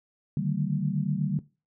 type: tone cluster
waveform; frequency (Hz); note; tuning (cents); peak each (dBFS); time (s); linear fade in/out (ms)
sine; 144.9 / 153 / 192 / 225.2; D3 / D#3 / G3 / A3; -23 / -29 / -36 / +40; -29 / -29 / -30 / -34; 0.37-1.39; 2
effects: noise-tail reverb RT60 0.3 s tail -19 dB re dry